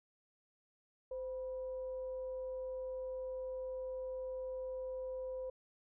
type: tone with frequency modulation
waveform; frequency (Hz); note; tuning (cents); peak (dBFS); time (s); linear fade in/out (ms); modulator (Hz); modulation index
sine; 516; C5; -24; -39; 1.11-5.5; 5; 462; 0.2
effects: none

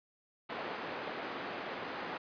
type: band-pass noise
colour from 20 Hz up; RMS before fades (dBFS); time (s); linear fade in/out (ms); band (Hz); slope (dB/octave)
pink; -41; 0.49-2.18; 10; 330 to 2300; 12
effects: resampled to 11025 Hz

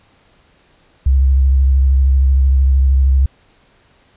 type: tone with vibrato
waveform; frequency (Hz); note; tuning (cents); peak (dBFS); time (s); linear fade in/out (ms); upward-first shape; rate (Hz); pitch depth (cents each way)
sine; 66.8; C2; +36; -8; 1.06-3.26; 5; sine; 13; 43
effects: pink hiss -53 dBFS RMS until 4.16 s + resampled to 8000 Hz

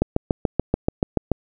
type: click train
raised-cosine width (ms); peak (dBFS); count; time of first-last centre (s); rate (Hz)
2; -4; 10; 0.02-1.317; 6.94
effects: none

